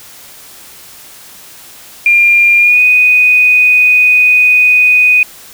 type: tone with pitch glide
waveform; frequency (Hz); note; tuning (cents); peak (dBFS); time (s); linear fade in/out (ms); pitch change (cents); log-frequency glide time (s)
sine; 2400 to 2488; D7 to D#7; +37 to -1; -4; 2.06-5.23; 2; +62; 2.59-2.81
effects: white hiss -35 dBFS RMS until 5.53 s